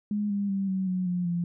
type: tone with pitch steps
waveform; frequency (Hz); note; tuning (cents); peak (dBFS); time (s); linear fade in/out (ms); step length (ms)
sine; 207.7 / 201.4 / 195.36 / 189.47 / 183.76 / 178.22 / 172.85; G#3 / G3 / G3 / F#3 / F#3 / F3 / F3; 0 / +47 / -6 / +41 / -12 / +35 / -18; -25; 0.11-1.44; 2; 190
effects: none